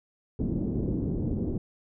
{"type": "low-pass noise", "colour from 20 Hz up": "white", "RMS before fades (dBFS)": -29, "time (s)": [0.39, 1.58], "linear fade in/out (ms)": 5, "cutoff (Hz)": 320, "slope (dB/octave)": 24, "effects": []}